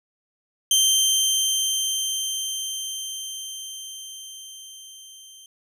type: tone with level ramp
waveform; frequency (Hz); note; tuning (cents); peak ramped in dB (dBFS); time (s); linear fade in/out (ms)
20% pulse; 3136; G7; 0; -10 to -39; 0.71-5.46; 2
effects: none